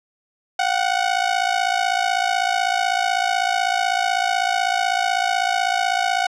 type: ring-modulated tone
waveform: sawtooth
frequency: 740 Hz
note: F#5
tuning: in tune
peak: -11 dBFS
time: 0.59-6.27 s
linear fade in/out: 2 ms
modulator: 28 Hz
effects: low-pass 6000 Hz 12 dB/octave